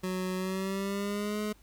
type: tone with pitch glide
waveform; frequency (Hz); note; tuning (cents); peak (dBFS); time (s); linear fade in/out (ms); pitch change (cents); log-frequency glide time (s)
25% pulse; 185 to 211.3; F#3 to G#3; 0 to +30; -27; 0.03-1.53; 10; +230; 0.36-1.4
effects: added 50 Hz sine -58 dBFS peak until 1.62 s + pink hiss -63 dBFS RMS until 1.62 s